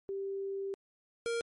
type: tone pair in turn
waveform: sine / square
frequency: 392 / 466.2 Hz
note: G4 / A#4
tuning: 0 / 0 cents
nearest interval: minor third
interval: 300 cents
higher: second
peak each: -34 / -32 dBFS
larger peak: second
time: 0.09-0.74 / 1.26-1.41 s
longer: first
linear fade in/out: 0 ms
effects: MP3 48 kbps